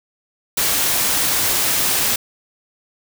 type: noise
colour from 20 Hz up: white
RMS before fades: -18 dBFS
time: 0.57-2.16 s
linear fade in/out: 5 ms
effects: none